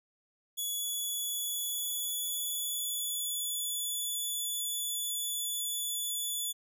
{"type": "tone with pitch glide", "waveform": "5% pulse", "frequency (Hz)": [3400, 3449], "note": ["G#7", "A7"], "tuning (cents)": [40, -35], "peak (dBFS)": -25, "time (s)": [0.57, 6.53], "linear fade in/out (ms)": 20, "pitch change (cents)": 25, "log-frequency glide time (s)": [0.77, 4.22], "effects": []}